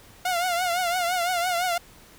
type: tone with vibrato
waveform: sawtooth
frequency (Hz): 710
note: F5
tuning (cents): +28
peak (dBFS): -19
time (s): 0.25-1.78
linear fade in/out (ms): 5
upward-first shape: triangle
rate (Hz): 5.9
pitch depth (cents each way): 94
effects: pink hiss -51 dBFS RMS until 2.18 s